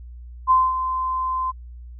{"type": "tone with ADSR envelope", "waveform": "sine", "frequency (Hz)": 1034, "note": "C6", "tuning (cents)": -21, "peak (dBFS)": -11, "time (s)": [0.47, 1.52], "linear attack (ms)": 37, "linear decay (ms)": 220, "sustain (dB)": -10, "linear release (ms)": 22, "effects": ["added 60 Hz sine -36 dBFS peak until 1.99 s"]}